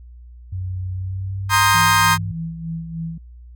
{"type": "tone with pitch glide", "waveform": "sine", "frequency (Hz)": [92.5, 100.87], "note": ["F#2", "G2"], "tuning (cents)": [0, 50], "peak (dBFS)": -23, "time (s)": [0.52, 2.32], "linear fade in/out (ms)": 10, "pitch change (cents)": 150, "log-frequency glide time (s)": [0.91, 1.77]}
{"type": "chord", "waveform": "35% pulse", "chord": "C minor seventh", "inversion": "third", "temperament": "equal with one note detuned", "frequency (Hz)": [932.3, 1046.5, 1244.5, 1590.8], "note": ["Bb5", "C6", "Eb6", "G6"], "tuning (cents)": [0, 0, 0, 25], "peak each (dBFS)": -17, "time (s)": [1.49, 2.18], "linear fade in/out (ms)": 50}
{"type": "tone with tremolo", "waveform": "sine", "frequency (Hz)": 164.3, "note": "E3", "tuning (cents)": -5, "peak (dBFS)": -23, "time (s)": [1.74, 3.18], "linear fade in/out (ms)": 5, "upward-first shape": "sine", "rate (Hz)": 3.3, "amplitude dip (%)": 55}
{"effects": ["added 60 Hz sine -38 dBFS peak until 3.55 s"]}